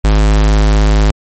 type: tone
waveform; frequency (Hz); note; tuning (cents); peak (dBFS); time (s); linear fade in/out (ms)
square; 52.2; G#1; +10; -7; 0.04-1.11; 5
effects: MP3 32 kbps